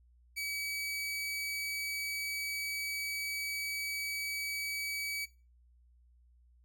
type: tone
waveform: sawtooth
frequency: 2281 Hz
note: C#7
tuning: 49 cents sharp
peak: -32 dBFS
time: 0.36-5.26 s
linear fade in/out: 20 ms
effects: noise-tail reverb RT60 0.3 s tail -18 dB re dry + added 60 Hz sine -61 dBFS peak until 6.64 s